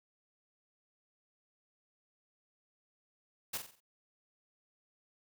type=noise with echo; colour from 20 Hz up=white; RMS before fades=-37 dBFS; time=3.53-3.58 s; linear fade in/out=10 ms; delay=45 ms; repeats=5; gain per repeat=-7 dB; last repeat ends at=3.805 s; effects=none